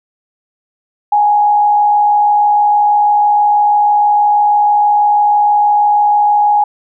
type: tone with frequency modulation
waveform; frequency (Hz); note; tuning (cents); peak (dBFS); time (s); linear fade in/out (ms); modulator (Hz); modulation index
sine; 831; G#5; +1; -7; 1.12-6.64; 5; 66.2; 0.31
effects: none